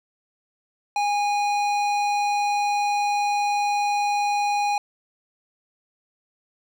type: tone with hard clipping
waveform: sine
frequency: 821 Hz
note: G#5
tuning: 20 cents flat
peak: -22 dBFS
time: 0.96-4.78 s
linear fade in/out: 2 ms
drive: 14 dB
effects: none